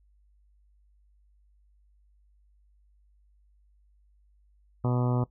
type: harmonic tone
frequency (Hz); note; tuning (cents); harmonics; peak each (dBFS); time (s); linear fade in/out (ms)
123.47; B2; 0; 1 / 2 / 3 / 4 / 5 / 6 / 7 / 8 / 9 / 10; -25 / -31 / -35 / -37 / -39 / -41 / -42 / -43 / -44 / -45; 4.84-5.24; 5
effects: noise-tail reverb RT60 0.1 s tail -17 dB re dry + added 50 Hz sine -60 dBFS peak until 5.3 s